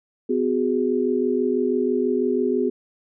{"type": "tone cluster", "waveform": "sine", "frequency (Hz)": [251.9, 368.9, 415], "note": ["B3", "F#4", "G#4"], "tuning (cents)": [34, -5, -1], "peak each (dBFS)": -23, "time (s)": [0.29, 2.7], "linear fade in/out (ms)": 10, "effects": []}